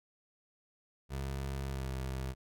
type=tone with pitch glide; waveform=25% pulse; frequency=67.7 to 65.58 Hz; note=C#2 to C2; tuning=-40 to +5 cents; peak=-32 dBFS; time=1.09-2.35 s; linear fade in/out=50 ms; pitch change=-55 cents; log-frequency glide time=1.68-1.87 s; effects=none